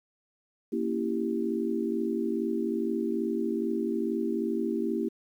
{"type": "chord", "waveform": "sine", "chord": "A# diminished seventh", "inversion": "none", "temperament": "equal", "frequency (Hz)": [233.1, 277.2, 329.6, 392], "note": ["A#3", "C#4", "E4", "G4"], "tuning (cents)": [0, 0, 0, 0], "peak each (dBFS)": [-31, -36, -31, -32], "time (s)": [0.72, 5.09], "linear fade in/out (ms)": 10, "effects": ["10-bit"]}